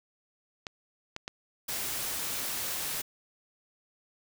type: clicks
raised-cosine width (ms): 0.2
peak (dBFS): -19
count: 3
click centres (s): 0.668 / 1.164 / 1.279
type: noise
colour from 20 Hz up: white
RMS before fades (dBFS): -34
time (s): 1.68-3.02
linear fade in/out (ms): 10
effects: none